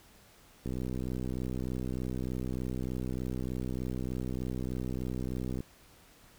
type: click train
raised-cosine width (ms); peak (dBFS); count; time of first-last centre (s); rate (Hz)
3; -23; 314; 0.66-5.605; 63.3
effects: pink hiss -59 dBFS RMS until 6.38 s